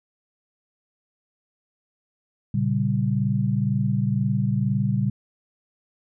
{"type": "chord", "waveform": "sine", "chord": "G diminished", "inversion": "first", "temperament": "equal", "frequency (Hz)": [116.54, 138.59, 196], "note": ["Bb2", "Db3", "G3"], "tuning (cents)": [0, 0, 0], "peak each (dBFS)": -24, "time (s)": [2.54, 5.1], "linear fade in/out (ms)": 5, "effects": []}